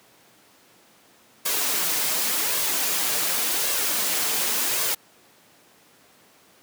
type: noise with flanger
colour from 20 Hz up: white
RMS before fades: -24 dBFS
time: 1.45-4.95 s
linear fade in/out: 10 ms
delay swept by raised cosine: 1.8 to 6.8 ms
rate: 0.89 Hz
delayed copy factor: +0.5
effects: pink hiss -55 dBFS RMS until 6.62 s + high-pass 200 Hz 12 dB/octave